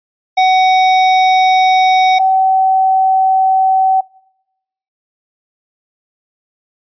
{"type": "tone pair in turn", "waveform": ["square", "sine"], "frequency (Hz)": [750, 761.8], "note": ["F#5", "G5"], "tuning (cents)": [23, -50], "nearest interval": "unison", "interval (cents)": 27, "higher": "second", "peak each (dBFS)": -8, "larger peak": "neither", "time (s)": [[0.37, 2.19], [2.19, 4.01]], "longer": "neither", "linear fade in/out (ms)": 10, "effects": ["noise-tail reverb RT60 0.9 s tail -26 dB re dry", "resampled to 11025 Hz"]}